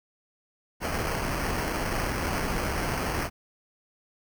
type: noise with sample-and-hold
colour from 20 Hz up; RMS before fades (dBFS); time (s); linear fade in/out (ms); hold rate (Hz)
pink; -29; 0.8-3.3; 50; 3675
effects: none